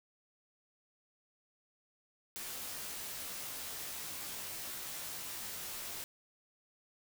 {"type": "noise with comb filter", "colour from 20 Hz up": "white", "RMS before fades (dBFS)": -43, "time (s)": [2.36, 6.04], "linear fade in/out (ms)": 0, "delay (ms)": 17, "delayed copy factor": -0.8, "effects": []}